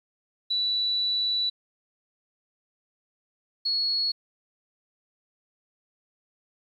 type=tone pair in turn; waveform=sine; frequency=3951 / 4348 Hz; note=B7 / C#8; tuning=0 / -34 cents; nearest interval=major second; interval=166 cents; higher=second; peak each=-23 dBFS; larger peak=neither; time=0.5-1.5 / 3.65-4.12 s; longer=first; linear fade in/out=10 ms; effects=10-bit